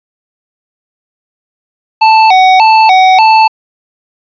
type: tone with vibrato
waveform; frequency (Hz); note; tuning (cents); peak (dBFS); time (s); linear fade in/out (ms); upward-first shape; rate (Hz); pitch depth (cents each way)
square; 813; G#5; -37; -3; 2.01-3.48; 10; square; 1.7; 140
effects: resampled to 11025 Hz + 7-bit